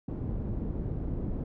pink low-pass noise, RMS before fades -33 dBFS, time 0.08-1.44 s, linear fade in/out 5 ms, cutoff 290 Hz, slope 12 dB/octave, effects none

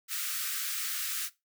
white high-pass noise, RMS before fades -34 dBFS, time 0.08-1.3 s, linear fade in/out 50 ms, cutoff 1200 Hz, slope 96 dB/octave, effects noise-tail reverb RT60 0.2 s tail -17 dB re dry

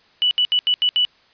sine tone bursts at uneven times, 2960 Hz, F#7, in tune, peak -14 dBFS, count 6, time 0.22-0.31 / 0.38-0.45 / 0.52-0.59 / 0.67-0.74 / 0.82-0.89 / 0.96-1.05 s, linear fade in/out 0 ms, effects white hiss -55 dBFS RMS until 1.33 s + resampled to 11025 Hz

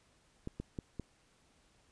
clicks, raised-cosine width 3 ms, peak -26 dBFS, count 4, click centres 0.474 / 0.6 / 0.788 / 0.997 s, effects pink hiss -69 dBFS RMS until 1.91 s + resampled to 22050 Hz

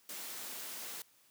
white high-pass noise, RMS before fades -44 dBFS, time 0.09-1.02 s, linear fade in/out 2 ms, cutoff 170 Hz, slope 24 dB/octave, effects white hiss -67 dBFS RMS until 1.3 s + high-pass 100 Hz 12 dB/octave

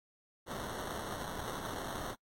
white noise with sample-and-hold, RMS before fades -40 dBFS, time 0.46-2.16 s, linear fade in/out 50 ms, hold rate 2450 Hz, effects noise-tail reverb RT60 0.1 s tail -24 dB re dry + MP3 64 kbps

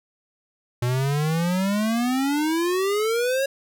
square exponential sweep, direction up, 120 to 554.4 Hz, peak -21 dBFS, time 0.82-3.46 s, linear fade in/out 5 ms, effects none

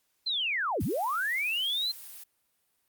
sine linear two-way sweep, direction down then up, 4186 to 71.2 to 4186 Hz, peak -27 dBFS, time 0.26-1.92 s, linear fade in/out 10 ms, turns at 0.83 s
blue noise, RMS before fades -45 dBFS, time 0.8-2.24 s, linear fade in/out 10 ms
effects white hiss -74 dBFS RMS until 2.88 s + Opus 48 kbps

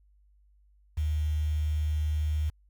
sine tone with quantisation, 76.3 Hz, D#2, 33 cents flat, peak -25 dBFS, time 0.97-2.5 s, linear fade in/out 10 ms, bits 8, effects added 50 Hz sine -59 dBFS peak until 2.69 s

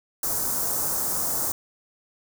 white band-stop noise, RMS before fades -26 dBFS, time 0.23-1.52 s, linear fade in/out 2 ms, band 1300 to 6000 Hz, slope 24 dB/octave, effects none

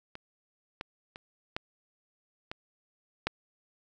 clicks, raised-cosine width 0.3 ms, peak -26 / -20 / -27 / -16 / -21 / -12 dBFS, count 6, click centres 0.154 / 0.811 / 1.159 / 1.565 / 2.515 / 3.27 s, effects none

